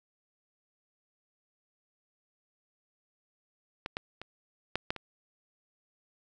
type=clicks; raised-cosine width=0.3 ms; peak=-19 / -17 / -25 / -13 / -14 / -24 dBFS; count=6; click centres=3.861 / 3.969 / 4.216 / 4.756 / 4.905 / 4.963 s; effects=none